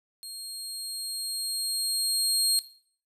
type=tone with level ramp; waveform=25% pulse; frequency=4240 Hz; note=C8; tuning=22 cents sharp; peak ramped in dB=-34 to -17 dBFS; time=0.23-2.59 s; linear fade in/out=0 ms; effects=noise-tail reverb RT60 0.5 s tail -17 dB re dry